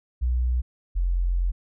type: tone pair in turn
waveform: sine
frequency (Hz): 61.4 / 44.06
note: B1 / F1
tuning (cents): -9 / +16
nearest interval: tritone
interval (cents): 575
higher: first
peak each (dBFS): -20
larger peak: neither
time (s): 0.21-0.62 / 0.95-1.52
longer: second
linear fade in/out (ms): 20
effects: none